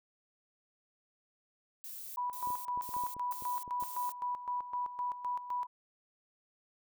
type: noise bursts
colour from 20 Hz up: violet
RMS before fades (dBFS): -45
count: 5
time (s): 1.84-4.12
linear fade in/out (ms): 0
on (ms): 320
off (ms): 170
type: tone with tremolo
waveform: sine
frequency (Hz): 983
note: B5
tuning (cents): -8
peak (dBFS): -32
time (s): 2.17-5.67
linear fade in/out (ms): 10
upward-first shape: square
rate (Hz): 3.9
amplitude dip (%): 70
type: clicks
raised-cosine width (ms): 2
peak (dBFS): -37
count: 10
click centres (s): 2.473 / 2.504 / 2.775 / 2.891 / 2.966 / 3.037 / 3.166 / 3.423 / 3.678 / 3.825
effects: none